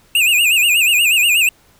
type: tone with vibrato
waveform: square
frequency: 2637 Hz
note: E7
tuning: in tune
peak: -11 dBFS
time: 0.15-1.49 s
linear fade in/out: 2 ms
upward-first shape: sine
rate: 8.3 Hz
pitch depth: 150 cents each way
effects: pink hiss -52 dBFS RMS until 1.79 s